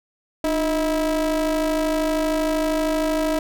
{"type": "ring-modulated tone", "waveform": "square", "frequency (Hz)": 164.81, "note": "E3", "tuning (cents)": 0, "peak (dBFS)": -17, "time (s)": [0.44, 3.39], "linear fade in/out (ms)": 2, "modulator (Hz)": 468, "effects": []}